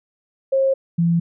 sine tone pair in turn, 537 / 169.14 Hz, C5 / E3, +45 / +45 cents, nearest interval octave + minor sixth, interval 2000 cents, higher first, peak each -14 dBFS, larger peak neither, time 0.52-0.74 / 0.98-1.2 s, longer neither, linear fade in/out 10 ms, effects none

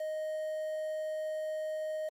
triangle tone with quantisation, 622.3 Hz, D#5, in tune, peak -31 dBFS, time 0-2.09 s, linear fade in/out 5 ms, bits 9, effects MP3 64 kbps

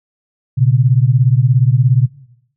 sine beating tone pair, 120 / 137 Hz, B2 / C#3, -49 / -20 cents, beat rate 17 Hz, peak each -11 dBFS, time 0.57-2.07 s, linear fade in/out 20 ms, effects noise-tail reverb RT60 0.8 s tail -19 dB re dry

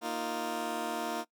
15% pulse chord, Bb suspended fourth, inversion none, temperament just, 233.1 / 310.8 / 349.6 Hz, Bb3 / Eb4 / F4, 0 / -2 / +2 cents, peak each -32 dBFS, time 0.01-1.25 s, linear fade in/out 50 ms, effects noise-tail reverb RT60 0.1 s tail -21 dB re dry

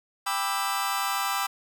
sawtooth chord, E minor seventh, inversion first, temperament just, 791.1 / 988.9 / 1186.7 / 1318.5 Hz, G5 / B5 / D6 / E6, +16 / +2 / +18 / 0 cents, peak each -27 / -28 / -27 / -28 dBFS, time 0.26-1.47 s, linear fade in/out 10 ms, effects none

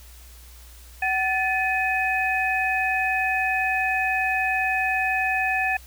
sine tone cluster, 755 / 1745 / 2518 Hz, F#5 / A6 / D#7, +35 / -15 / +20 cents, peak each -25 dBFS, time 1.02-5.77 s, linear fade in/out 5 ms, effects added 60 Hz sine -44 dBFS peak until 5.86 s + white hiss -50 dBFS RMS until 5.86 s

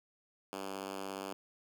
5% pulse tone with high-pass filter, 97.1 Hz, G2, 16 cents flat, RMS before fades -42 dBFS, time 0.53-1.33 s, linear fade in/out 0 ms, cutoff 250 Hz, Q 1.2, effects none

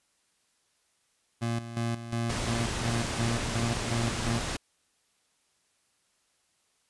25% pulse tone with tremolo, 116.54 Hz, A#2, in tune, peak -24 dBFS, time 1.41-4.4 s, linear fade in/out 20 ms, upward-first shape square, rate 2.8 Hz, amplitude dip 70%
pink low-pass noise, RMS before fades -33 dBFS, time 2.29-4.57 s, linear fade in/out 10 ms, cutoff 9500 Hz, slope 24 dB/octave
effects white hiss -71 dBFS RMS until 6.89 s + resampled to 24000 Hz

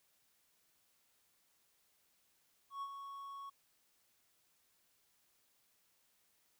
triangle tone with ADSR envelope, 1108.7 Hz, C#6, in tune, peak -37 dBFS, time 2.7-3.5 s, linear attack 120 ms, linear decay 55 ms, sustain -7 dB, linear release 10 ms, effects white hiss -75 dBFS RMS until 6.59 s

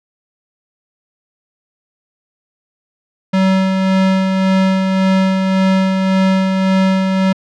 square tone with tremolo, 190 Hz, F#3, 46 cents sharp, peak -10 dBFS, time 3.33-7.33 s, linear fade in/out 10 ms, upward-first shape sine, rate 1.8 Hz, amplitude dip 35%, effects low-pass 4000 Hz 12 dB/octave

